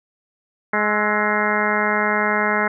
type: harmonic tone with a mistuned harmonic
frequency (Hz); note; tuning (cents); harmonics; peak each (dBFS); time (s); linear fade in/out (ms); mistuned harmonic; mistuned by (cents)
210; G#3; +19; 1 / 2 / 3 / 4 / 5 / 6 / 7 / 8 / 9 / 10; -26 / -26 / -26 / -26 / -26 / -26 / -26 / -26 / -26 / -26; 0.73-2.68; 5; 6; +69
effects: none